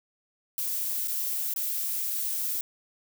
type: noise with dropouts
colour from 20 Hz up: violet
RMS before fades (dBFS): -30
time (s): 0.58-2.61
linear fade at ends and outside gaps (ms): 1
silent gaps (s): 1.075-1.081 / 1.538-1.561
effects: none